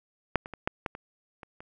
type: clicks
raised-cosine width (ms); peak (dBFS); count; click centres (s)
0.5; -7 / -24 / -24 / -11 / -15 / -24 / -28 / -29; 8; 0.357 / 0.459 / 0.537 / 0.675 / 0.862 / 0.951 / 1.432 / 1.605
effects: none